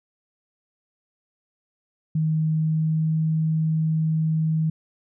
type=tone with pitch glide; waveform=sine; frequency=157.3 to 158.58 Hz; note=D#3 to D#3; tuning=+19 to +33 cents; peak=-19 dBFS; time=2.15-4.7 s; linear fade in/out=5 ms; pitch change=+14 cents; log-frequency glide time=2.51-3.16 s; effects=none